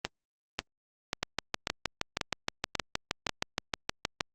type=two click trains; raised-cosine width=0.2 ms; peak=-10 / -11 dBFS; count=20 / 7; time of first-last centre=1.23-4.208 / 0.05-3.293 s; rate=6.38 / 1.85 Hz; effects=Opus 32 kbps